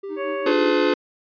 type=tone; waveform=triangle; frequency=394.5 Hz; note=G4; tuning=11 cents sharp; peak=-27 dBFS; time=0.03-0.71 s; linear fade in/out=10 ms
type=tone with tremolo; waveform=triangle; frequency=311.1 Hz; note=D#4; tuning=in tune; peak=-27 dBFS; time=0.08-0.77 s; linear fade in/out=50 ms; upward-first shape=sine; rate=5.6 Hz; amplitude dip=85%
type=harmonic tone; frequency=556 Hz; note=C#5; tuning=5 cents sharp; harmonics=1 / 2 / 3 / 4 / 5; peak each=-26 / -32 / -36 / -38 / -40 dBFS; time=0.16-0.54 s; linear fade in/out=50 ms
type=chord; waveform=square; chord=D diminished seventh; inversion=none; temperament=just; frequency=293.7 / 352.4 / 422.9 / 507.5 Hz; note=D4 / F4 / Ab4 / Cb5; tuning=0 / +16 / +31 / +47 cents; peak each=-23 dBFS; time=0.46-0.94 s; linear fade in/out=5 ms
effects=resampled to 11025 Hz